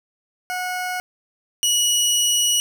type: tone pair in turn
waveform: 20% pulse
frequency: 730 / 2920 Hz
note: F#5 / F#7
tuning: -24 / -24 cents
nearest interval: 2 octaves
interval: 2400 cents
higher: second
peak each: -19 / -11 dBFS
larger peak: second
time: 0.5-1 / 1.63-2.6 s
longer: second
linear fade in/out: 0 ms
effects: none